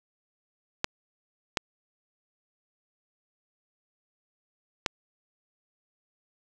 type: clicks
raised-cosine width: 0.2 ms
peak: -7 dBFS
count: 3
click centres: 0.844 / 1.572 / 4.862 s
effects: none